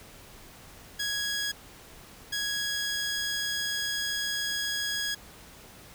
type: tone pair in turn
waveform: 15% pulse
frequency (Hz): 1661.2 / 1661.2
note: G#6 / G#6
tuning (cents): 0 / 0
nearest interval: unison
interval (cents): 0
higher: neither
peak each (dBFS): -22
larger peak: neither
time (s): 0.99-1.52 / 2.32-5.15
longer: second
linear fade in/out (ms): 10
effects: pink hiss -50 dBFS RMS until 5.94 s